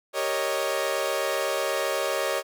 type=chord; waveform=sawtooth; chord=Eb dominant seventh; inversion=first; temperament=equal; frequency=392 / 466.2 / 554.4 / 622.3 Hz; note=G4 / Bb4 / Db5 / Eb5; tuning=0 / 0 / 0 / 0 cents; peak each=-29 / -29 / -24 / -26 dBFS; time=0.13-2.43 s; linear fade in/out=50 ms; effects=none